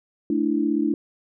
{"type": "chord", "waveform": "sine", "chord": "A suspended fourth", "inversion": "none", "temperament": "equal with one note detuned", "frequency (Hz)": [218.9, 293.7, 329.6], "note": ["A3", "D4", "E4"], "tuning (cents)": [-9, 0, 0], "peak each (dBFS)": [-26, -22, -24], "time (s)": [0.3, 0.94], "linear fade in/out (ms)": 2, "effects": []}